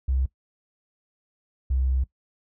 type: tone pair in turn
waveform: triangle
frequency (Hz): 65.41 / 65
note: C2 / C2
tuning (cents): 0 / -11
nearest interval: unison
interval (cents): 11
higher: first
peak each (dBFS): -16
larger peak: neither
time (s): 0.08-0.26 / 1.7-2.04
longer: second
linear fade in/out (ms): 10
effects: noise-tail reverb RT60 0.1 s tail -21 dB re dry + tanh soft clip ceiling -18 dBFS